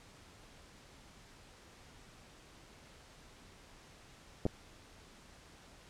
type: clicks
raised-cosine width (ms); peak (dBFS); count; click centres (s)
2; -19; 2; 4.454 / 4.464
effects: pink hiss -58 dBFS RMS until 5.89 s + low-pass 8000 Hz 12 dB/octave